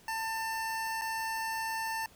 25% pulse tone with dropouts, 894 Hz, A5, 27 cents sharp, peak -29 dBFS, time 0.08-2.06 s, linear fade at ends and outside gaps 2 ms, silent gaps 1.013-1.018 s, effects pink hiss -59 dBFS RMS until 2.15 s

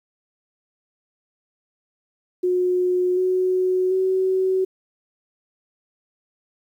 sine tone with pitch steps, 362.4 / 369.4 / 376.5 Hz, F#4 / F#4 / F#4, -36 / -3 / +30 cents, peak -17 dBFS, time 2.43-4.65 s, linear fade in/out 10 ms, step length 740 ms, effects 9-bit

